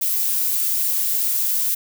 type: noise with amplitude modulation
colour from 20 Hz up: violet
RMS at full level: -19 dBFS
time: 0.01-1.75 s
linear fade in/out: 10 ms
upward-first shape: sine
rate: 185 Hz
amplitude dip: 35%
effects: none